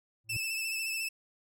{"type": "tone with exponential growth", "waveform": "triangle", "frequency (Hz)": 110.6, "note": "A2", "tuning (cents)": 9, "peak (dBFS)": -30, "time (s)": [0.24, 0.37], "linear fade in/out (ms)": 5, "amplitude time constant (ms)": 28}
{"type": "tone with vibrato", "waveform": "sawtooth", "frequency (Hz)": 2637, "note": "E7", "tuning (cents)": 0, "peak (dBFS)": -29, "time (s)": [0.29, 1.09], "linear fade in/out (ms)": 10, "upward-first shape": "sine", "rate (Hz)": 14, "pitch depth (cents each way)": 33}
{"effects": []}